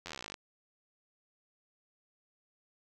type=slowing click train; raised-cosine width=0.2 ms; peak=-24 dBFS; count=19; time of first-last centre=0.06-0.342 s; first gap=11 ms; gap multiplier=1.04; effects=none